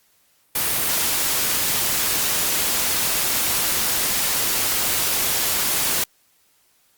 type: noise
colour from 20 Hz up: white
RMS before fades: -21 dBFS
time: 0.55-6.04 s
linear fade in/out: 5 ms
effects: white hiss -61 dBFS RMS until 6.97 s + Opus 48 kbps